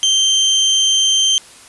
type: tone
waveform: 30% pulse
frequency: 3136 Hz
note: G7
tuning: in tune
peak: -8 dBFS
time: 0.03-1.38 s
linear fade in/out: 0 ms
effects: white hiss -41 dBFS RMS until 1.68 s + resampled to 24000 Hz